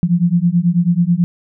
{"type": "beating tone pair", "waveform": "sine", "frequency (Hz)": [169, 178.2], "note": ["E3", "F3"], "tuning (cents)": [43, 35], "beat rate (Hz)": 9.2, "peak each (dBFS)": -14, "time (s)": [0.03, 1.24], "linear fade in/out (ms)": 0, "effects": []}